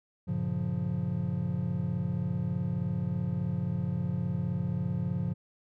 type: chord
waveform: triangle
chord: G half-diminished seventh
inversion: none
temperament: just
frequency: 98 / 117.6 / 141.12 / 176.4 Hz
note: G2 / Bb2 / Db3 / F3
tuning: 0 / +16 / +31 / +18 cents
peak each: -34 / -34 / -32 / -30 dBFS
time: 0.27-5.34 s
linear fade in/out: 20 ms
effects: none